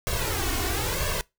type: noise with flanger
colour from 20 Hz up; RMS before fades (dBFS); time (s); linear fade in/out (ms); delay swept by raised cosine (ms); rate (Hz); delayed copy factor
pink; -27; 0.07-1.21; 0; 1.8 to 2.77; 1; +0.8
effects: noise-tail reverb RT60 0.2 s tail -23 dB re dry